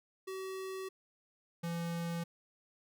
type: tone pair in turn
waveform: square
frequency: 380 / 169.27 Hz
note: F#4 / E3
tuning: +46 / +46 cents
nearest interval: octave + major second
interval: 1400 cents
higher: first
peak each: -40 / -36 dBFS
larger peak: second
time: 0.27-0.89 / 1.63-2.24 s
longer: first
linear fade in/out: 10 ms
effects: none